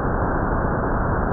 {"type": "low-pass noise", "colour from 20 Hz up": "pink", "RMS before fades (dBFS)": -21, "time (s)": [0, 1.32], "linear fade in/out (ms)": 0, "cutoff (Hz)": 1600, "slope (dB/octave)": 96, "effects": []}